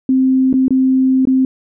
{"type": "tone with dropouts", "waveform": "sine", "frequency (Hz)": 261.5, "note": "C4", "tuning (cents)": -1, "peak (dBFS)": -9, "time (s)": [0.09, 1.45], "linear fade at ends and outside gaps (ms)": 2, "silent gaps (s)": [[0.529, 0.539], [0.682, 0.706], [1.253, 1.272]], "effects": []}